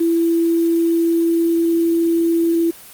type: tone with quantisation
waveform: sine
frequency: 334.2 Hz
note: E4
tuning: 24 cents sharp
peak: -13 dBFS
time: 0-2.71 s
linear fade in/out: 10 ms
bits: 6
effects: white hiss -40 dBFS RMS until 2.93 s + Opus 32 kbps